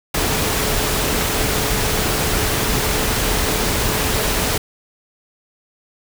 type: tone in noise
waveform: sine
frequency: 431.7 Hz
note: A4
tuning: 33 cents flat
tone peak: -29 dBFS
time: 0.14-4.58 s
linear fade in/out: 5 ms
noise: pink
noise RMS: -19 dBFS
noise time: 0.14-4.58 s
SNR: -13 dB
effects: none